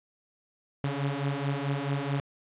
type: beating tone pair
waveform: sawtooth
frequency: 138.1 / 142.7 Hz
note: C#3 / D3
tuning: -6 / -49 cents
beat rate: 4.6 Hz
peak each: -27 dBFS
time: 0.84-2.2 s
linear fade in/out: 0 ms
effects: resampled to 8000 Hz + 9-bit